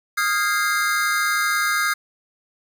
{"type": "chord", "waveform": "square", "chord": "F minor seventh", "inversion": "third", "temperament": "equal with one note detuned", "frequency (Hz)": [1244.5, 1396.9, 1627, 2093], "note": ["Eb6", "F6", "Ab6", "C7"], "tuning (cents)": [0, 0, -36, 0], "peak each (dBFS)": [-25, -26, -24, -26], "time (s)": [0.17, 1.94], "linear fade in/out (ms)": 10, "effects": []}